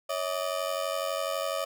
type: ring-modulated tone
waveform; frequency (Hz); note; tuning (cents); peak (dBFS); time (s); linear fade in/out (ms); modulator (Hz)
30% pulse; 601; D5; +40; -23; 0.09-1.65; 10; 46
effects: none